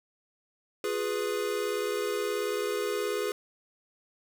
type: chord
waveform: square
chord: F diminished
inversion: none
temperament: equal with one note detuned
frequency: 355.3 / 415.3 / 493.9 Hz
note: F4 / Ab4 / Cb5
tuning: +30 / 0 / 0 cents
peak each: -37 / -31 / -35 dBFS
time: 0.84-3.32 s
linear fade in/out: 2 ms
effects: 10-bit